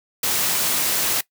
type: noise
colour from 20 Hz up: white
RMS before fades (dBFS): -21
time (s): 0.23-1.21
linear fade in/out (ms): 5
effects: noise-tail reverb RT60 0.1 s tail -20 dB re dry + high-pass 100 Hz 12 dB/octave